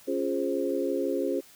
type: chord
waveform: sine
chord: Db major seventh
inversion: none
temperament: equal with one note detuned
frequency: 277.2 / 349.2 / 415.3 / 527.5 Hz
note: Db4 / F4 / Ab4 / C5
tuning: 0 / 0 / 0 / +14 cents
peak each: -31 dBFS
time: 0.07-1.41 s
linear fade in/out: 20 ms
effects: white hiss -54 dBFS RMS until 1.55 s